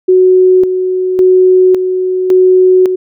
sine tone with tremolo, 370 Hz, F#4, in tune, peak -3 dBFS, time 0.08-2.96 s, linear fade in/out 10 ms, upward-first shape square, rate 0.9 Hz, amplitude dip 55%, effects none

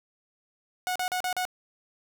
sawtooth tone bursts, 732 Hz, F#5, 19 cents flat, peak -23 dBFS, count 5, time 0.87-1.452 s, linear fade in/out 0 ms, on 86 ms, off 38 ms, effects none

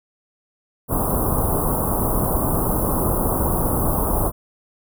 pink band-stop noise, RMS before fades -20 dBFS, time 0.88-4.32 s, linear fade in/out 50 ms, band 1200 to 10000 Hz, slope 48 dB/octave, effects none

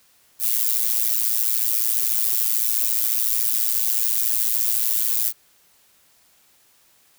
violet noise with amplitude modulation, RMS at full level -17 dBFS, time 0.39-5.33 s, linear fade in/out 50 ms, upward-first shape sine, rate 114 Hz, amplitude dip 95%, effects white hiss -58 dBFS RMS until 7.18 s

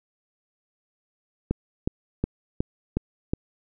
click train, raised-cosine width 3 ms, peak -10 dBFS, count 6, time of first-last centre 1.51-3.335 s, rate 2.74 Hz, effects none

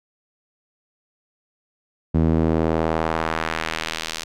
sawtooth tone with band-pass filter sweep, 80.5 Hz, E2, 41 cents flat, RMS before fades -22 dBFS, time 2.14-4.24 s, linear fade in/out 10 ms, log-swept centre 200 to 5200 Hz, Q 0.96, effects none

